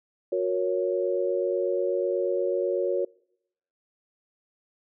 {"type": "chord", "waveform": "sine", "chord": "F# major", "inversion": "none", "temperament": "equal with one note detuned", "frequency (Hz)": [364.5, 466.2, 554.4], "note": ["F#4", "A#4", "C#5"], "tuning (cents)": [-26, 0, 0], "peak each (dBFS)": [-27, -29, -27], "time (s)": [0.32, 3.05], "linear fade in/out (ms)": 5, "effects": ["noise-tail reverb RT60 0.8 s tail -26 dB re dry"]}